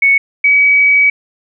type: tone pair in turn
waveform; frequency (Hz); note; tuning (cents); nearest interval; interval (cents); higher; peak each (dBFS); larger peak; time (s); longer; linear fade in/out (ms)
sine; 2217 / 2273; C#7 / C#7; 0 / +43; unison; 43; second; -6; neither; 0.02-0.18 / 0.44-1.1; second; 5
effects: none